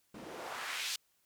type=noise with band-pass filter sweep; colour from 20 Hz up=white; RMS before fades=-41 dBFS; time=0.14-0.96 s; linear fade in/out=5 ms; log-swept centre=210 to 4400 Hz; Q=1.4; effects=white hiss -74 dBFS RMS until 1.25 s